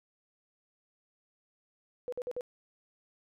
sine tone bursts, 493.9 Hz, B4, in tune, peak -33 dBFS, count 4, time 2.08-2.409 s, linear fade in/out 0 ms, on 44 ms, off 51 ms, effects none

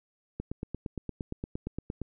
click train, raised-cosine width 3 ms, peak -21 dBFS, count 15, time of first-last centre 0.4-2.017 s, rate 8.66 Hz, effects none

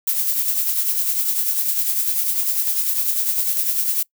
violet noise with tremolo, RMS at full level -18 dBFS, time 0.07-4.03 s, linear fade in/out 5 ms, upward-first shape triangle, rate 10 Hz, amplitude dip 55%, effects noise-tail reverb RT60 0.1 s tail -23 dB re dry

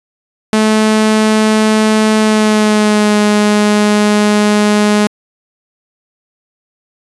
sawtooth tone with pitch glide, 216.6 to 209 Hz, A3 to G#3, -27 to +11 cents, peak -4 dBFS, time 0.53-5.07 s, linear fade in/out 0 ms, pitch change -62 cents, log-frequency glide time 2.19-3.19 s, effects resampled to 24000 Hz

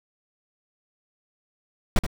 brown noise with echo, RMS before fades -17 dBFS, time 1.96-1.99 s, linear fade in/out 2 ms, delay 75 ms, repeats 1, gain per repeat -8 dB, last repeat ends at 2.065 s, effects none

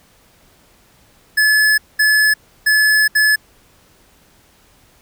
square tone bursts at uneven times, 1718 Hz, A6, 42 cents flat, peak -11 dBFS, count 4, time 1.37-1.78 / 1.99-2.34 / 2.66-3.08 / 3.15-3.36 s, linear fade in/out 10 ms, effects pink hiss -52 dBFS RMS until 5.01 s

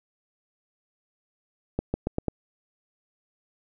accelerating click train, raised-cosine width 2 ms, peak -12 dBFS, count 5, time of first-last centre 1.79-2.283 s, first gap 150 ms, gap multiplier 0.87, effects none

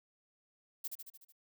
violet noise with echo, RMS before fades -38 dBFS, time 0.84-0.88 s, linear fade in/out 10 ms, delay 74 ms, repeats 6, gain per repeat -4 dB, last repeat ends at 1.324 s, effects none

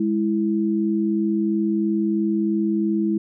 sine tone pair together, 206.6 / 329.6 Hz, G#3 / E4, -9 / 0 cents, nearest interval minor sixth, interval 809 cents, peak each -21 dBFS, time 0-3.18 s, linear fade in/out 5 ms, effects none

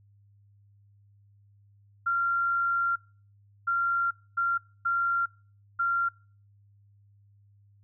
sine tone bursts at uneven times, 1381 Hz, F6, 20 cents flat, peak -23 dBFS, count 5, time 2.06-2.96 / 3.67-4.11 / 4.37-4.58 / 4.85-5.26 / 5.79-6.09 s, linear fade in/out 10 ms, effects noise-tail reverb RT60 0.4 s tail -25 dB re dry + added 101 Hz sine -57 dBFS peak until 7.83 s

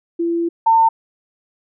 sine tone pair in turn, 338.1 / 902.6 Hz, E4 / A5, +44 / +44 cents, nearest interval octave + perfect fourth, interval 1700 cents, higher second, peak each -16 / -9 dBFS, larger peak second, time 0.19-0.49 / 0.66-0.89 s, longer first, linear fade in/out 10 ms, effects none

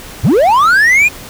triangle linear sweep, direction up, 67.2 to 2498 Hz, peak -4 dBFS, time 0.23-1.09 s, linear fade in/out 20 ms, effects pink hiss -31 dBFS RMS until 1.29 s

